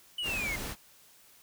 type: linear sweep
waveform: triangle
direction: down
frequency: 3000 to 2079 Hz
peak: -30 dBFS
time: 0.18-0.56 s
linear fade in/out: 5 ms
type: noise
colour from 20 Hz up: pink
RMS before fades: -38 dBFS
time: 0.22-0.76 s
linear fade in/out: 50 ms
effects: white hiss -59 dBFS RMS until 1.42 s